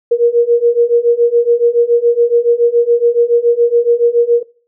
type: beating tone pair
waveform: sine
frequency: 469.5 / 476.6 Hz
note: A#4 / A#4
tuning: +12 / +38 cents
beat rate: 7.1 Hz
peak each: -11 dBFS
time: 0.11-4.43 s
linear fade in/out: 10 ms
effects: noise-tail reverb RT60 0.4 s tail -21 dB re dry